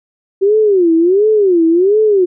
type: tone with vibrato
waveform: sine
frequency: 376.5 Hz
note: F#4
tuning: 30 cents sharp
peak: -7 dBFS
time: 0.41-2.26 s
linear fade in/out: 20 ms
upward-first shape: sine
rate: 1.4 Hz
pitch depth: 250 cents each way
effects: none